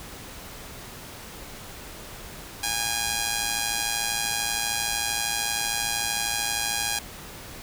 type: tone with amplitude modulation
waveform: 5% pulse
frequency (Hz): 817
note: G#5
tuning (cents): -29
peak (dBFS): -10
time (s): 2.63-6.99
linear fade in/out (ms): 5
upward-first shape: sine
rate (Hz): 113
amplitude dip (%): 65
effects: pink hiss -41 dBFS RMS until 7.62 s